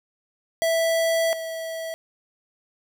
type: tone pair in turn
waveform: square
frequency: 658 / 652.3 Hz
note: E5 / E5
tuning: -3 / -18 cents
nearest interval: unison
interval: 15 cents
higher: first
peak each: -20 / -30 dBFS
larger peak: first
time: 0.62-1.33 / 1.33-1.94 s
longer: first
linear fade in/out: 0 ms
effects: 9-bit